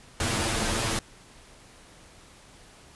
pink noise with comb filter, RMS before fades -27 dBFS, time 0.2-0.99 s, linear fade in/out 2 ms, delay 8.9 ms, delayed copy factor +1, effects pink hiss -52 dBFS RMS until 2.95 s + resampled to 24000 Hz

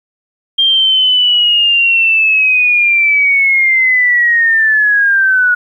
sine linear sweep, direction down, 3200 to 1451 Hz, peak -7 dBFS, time 0.58-5.55 s, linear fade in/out 10 ms, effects 8-bit

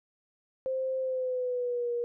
sine tone with pitch glide, 523.3 to 477.1 Hz, C5 to A#4, 0 to +40 cents, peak -28 dBFS, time 0.66-2.04 s, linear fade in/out 0 ms, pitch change -160 cents, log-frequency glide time 1-1.92 s, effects none

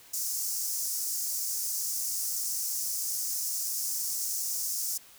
pink high-pass noise, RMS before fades -32 dBFS, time 0.13-4.98 s, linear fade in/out 10 ms, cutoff 5300 Hz, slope 48 dB/octave, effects white hiss -54 dBFS RMS until 5.18 s

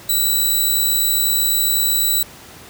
5% pulse tone, 3946 Hz, B7, 2 cents flat, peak -7 dBFS, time 0.09-2.23 s, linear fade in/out 5 ms, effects pink hiss -40 dBFS RMS until 2.69 s + high-pass 60 Hz 12 dB/octave

